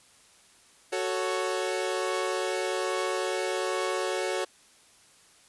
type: chord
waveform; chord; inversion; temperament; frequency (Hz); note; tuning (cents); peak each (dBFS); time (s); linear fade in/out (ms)
sawtooth; F# minor; none; equal; 370 / 440 / 554.4; F#4 / A4 / C#5; 0 / 0 / 0; -27 / -29 / -28; 0.92-4.45; 10
effects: white hiss -58 dBFS RMS until 5.48 s + resampled to 24000 Hz